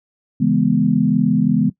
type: chord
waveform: sine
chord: C# minor seventh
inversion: none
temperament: equal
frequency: 138.59 / 164.81 / 207.7 / 246.9 Hz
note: C#3 / E3 / G#3 / B3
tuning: 0 / 0 / 0 / 0 cents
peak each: -22 / -19 / -17 / -17 dBFS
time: 0.4-1.7 s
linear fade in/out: 10 ms
effects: noise-tail reverb RT60 0.1 s tail -18 dB re dry